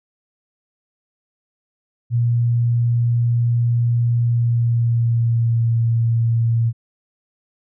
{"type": "tone with pitch glide", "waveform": "sine", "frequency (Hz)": [118.7, 115.59], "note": ["A#2", "A#2"], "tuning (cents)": [32, -14], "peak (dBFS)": -14, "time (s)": [2.1, 6.73], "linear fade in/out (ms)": 50, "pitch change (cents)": -46, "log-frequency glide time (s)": [4.21, 5.72], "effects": []}